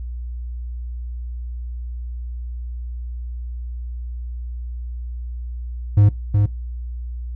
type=tone with echo; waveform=triangle; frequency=102.7 Hz; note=G#2; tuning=19 cents flat; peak=-7 dBFS; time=5.97-6.09 s; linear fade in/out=5 ms; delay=370 ms; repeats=1; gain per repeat=-4 dB; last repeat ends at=6.46 s; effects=noise-tail reverb RT60 0.2 s tail -21 dB re dry + added 60 Hz sine -26 dBFS peak until 7.35 s